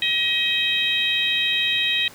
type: harmonic tone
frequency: 634 Hz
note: D#5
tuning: 32 cents sharp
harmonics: 3 / 4 / 5 / 6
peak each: -27 / -24 / -24 / -23 dBFS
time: 0.02-2.08 s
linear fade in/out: 2 ms
effects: pink hiss -44 dBFS RMS until 2.14 s + high-pass 100 Hz 12 dB/octave